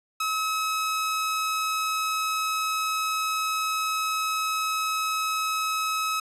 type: tone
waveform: sawtooth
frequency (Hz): 1284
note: E6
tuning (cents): -46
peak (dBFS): -21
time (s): 0.2-6.2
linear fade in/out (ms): 5
effects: resampled to 32000 Hz